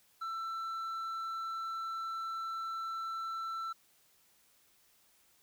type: tone with tanh clipping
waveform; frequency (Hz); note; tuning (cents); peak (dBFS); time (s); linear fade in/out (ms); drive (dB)
sine; 1335; E6; +22; -37; 0.21-3.73; 10; 5
effects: white hiss -68 dBFS RMS until 5.42 s